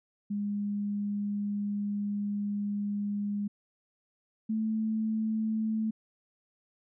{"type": "tone pair in turn", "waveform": "sine", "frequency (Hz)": [204.5, 219.2], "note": ["G#3", "A3"], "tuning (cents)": [-26, -6], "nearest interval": "minor second", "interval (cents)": 120, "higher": "second", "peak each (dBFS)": [-29, -27], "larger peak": "second", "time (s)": [[0.3, 3.48], [4.49, 5.91]], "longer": "first", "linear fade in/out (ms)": 10, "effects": []}